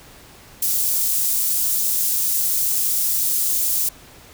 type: high-pass noise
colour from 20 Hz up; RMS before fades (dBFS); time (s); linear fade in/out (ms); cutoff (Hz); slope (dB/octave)
white; -20; 0.62-3.89; 5; 7400; 12
effects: pink hiss -45 dBFS RMS until 4.33 s